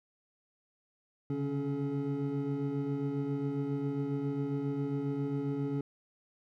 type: tone cluster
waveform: triangle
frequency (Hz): 137.1 / 144.5 / 279.6 / 426.3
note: C#3 / D3 / C#4 / G#4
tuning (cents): -19 / -28 / +15 / +45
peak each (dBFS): -37 / -35 / -32 / -37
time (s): 1.3-5.81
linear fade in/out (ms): 2
effects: none